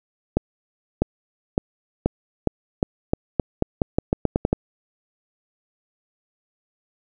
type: accelerating click train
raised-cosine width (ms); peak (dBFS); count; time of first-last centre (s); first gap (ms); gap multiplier
2; -4; 16; 0.37-4.53; 650; 0.86
effects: none